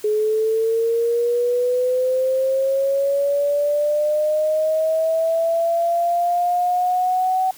sine linear sweep, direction up, 421.8 to 754 Hz, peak -16 dBFS, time 0.04-7.51 s, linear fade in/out 5 ms, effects white hiss -44 dBFS RMS until 7.57 s

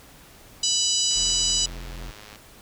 harmonic tone, 987.8 Hz, B5, in tune, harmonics 3 / 4 / 5 / 6 / 7 / 8, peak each -27 / -28 / -26 / -28 / -28 / -28 dBFS, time 0.63-1.66 s, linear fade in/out 5 ms
click train, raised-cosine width 0.2 ms, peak -26 dBFS, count 132, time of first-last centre 1.11-2.358 s, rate 105 Hz
45% pulse tone, 42.82 Hz, F1, 33 cents flat, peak -34 dBFS, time 1.15-2.12 s, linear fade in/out 20 ms
effects pink hiss -49 dBFS RMS until 2.61 s

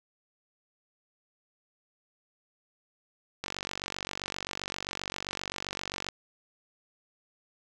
click train, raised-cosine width 0.2 ms, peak -16 dBFS, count 127, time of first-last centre 3.44-6.087 s, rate 47.6 Hz, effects none

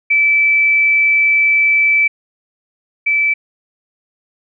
sine tone pair in turn, 2315 / 2315 Hz, D7 / D7, -25 / -25 cents, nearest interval unison, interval 0 cents, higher neither, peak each -9 / -11 dBFS, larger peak first, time 0.1-2.08 / 3.06-3.34 s, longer first, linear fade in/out 10 ms, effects none

